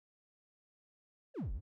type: exponential two-way sweep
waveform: triangle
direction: down then up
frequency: 620 to 39.08 to 119.3 Hz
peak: -34 dBFS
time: 1.34-1.61 s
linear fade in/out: 50 ms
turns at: 1.53 s
effects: none